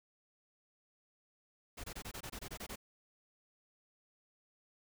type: noise bursts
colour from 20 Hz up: pink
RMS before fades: -45 dBFS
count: 11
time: 1.77-2.759 s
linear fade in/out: 10 ms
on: 69 ms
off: 23 ms
effects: none